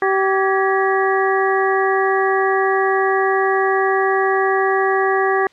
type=harmonic tone with a mistuned harmonic; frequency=385.5 Hz; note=G4; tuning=29 cents flat; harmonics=1 / 2 / 3 / 4 / 5; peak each=-17 / -20 / -22 / -23 / -24 dBFS; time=0.02-5.47 s; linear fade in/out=2 ms; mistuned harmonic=4; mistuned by=+130 cents; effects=white hiss -53 dBFS RMS until 5.52 s + low-pass 4000 Hz 12 dB/octave